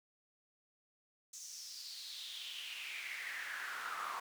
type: noise with high-pass filter sweep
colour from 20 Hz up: brown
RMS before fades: -45 dBFS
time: 1.33-4.2 s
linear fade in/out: 5 ms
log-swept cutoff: 6500 to 1100 Hz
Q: 5.1
effects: none